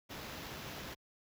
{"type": "noise with sample-and-hold", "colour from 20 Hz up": "pink", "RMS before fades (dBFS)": -45, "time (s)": [0.09, 0.95], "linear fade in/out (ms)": 20, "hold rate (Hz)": 8820, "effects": ["high-pass 60 Hz 12 dB/octave"]}